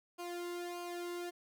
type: tone with flanger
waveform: sawtooth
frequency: 350 Hz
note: F4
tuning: 4 cents sharp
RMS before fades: -42 dBFS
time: 0.18-1.31 s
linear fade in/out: 20 ms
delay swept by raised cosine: 0.53 to 1.25 ms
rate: 1.6 Hz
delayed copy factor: -0.8
effects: none